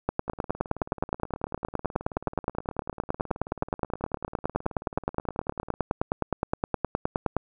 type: two click trains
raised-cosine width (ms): 1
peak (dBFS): -10 / -24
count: 71 / 102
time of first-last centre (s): 0.09-7.367 / 0.28-5.739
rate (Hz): 9.62 / 18.5
effects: none